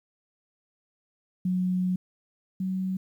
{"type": "tone pair in turn", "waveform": "sine", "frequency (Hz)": [183, 187.82], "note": ["F#3", "F#3"], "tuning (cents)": [-19, 26], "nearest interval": "unison", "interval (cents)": 45, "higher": "second", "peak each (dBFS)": [-23, -26], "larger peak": "first", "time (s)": [[1.45, 1.96], [2.6, 2.97]], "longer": "first", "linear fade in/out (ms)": 5, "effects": ["10-bit"]}